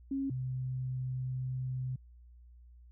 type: tone pair in turn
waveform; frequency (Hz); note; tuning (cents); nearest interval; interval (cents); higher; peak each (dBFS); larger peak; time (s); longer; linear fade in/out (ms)
sine; 272.6 / 128.65; C#4 / C3; -29 / -29; octave + minor second; 1300; first; -31 / -33; first; 0.11-0.3 / 0.3-1.96; second; 5
effects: added 60 Hz sine -53 dBFS peak until 2.91 s